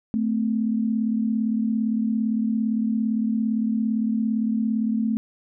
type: tone pair together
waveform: sine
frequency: 219.7 / 257.3 Hz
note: A3 / C4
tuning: -2 / -29 cents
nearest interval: minor third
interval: 273 cents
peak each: -21 / -27 dBFS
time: 0.14-5.17 s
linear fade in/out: 0 ms
effects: none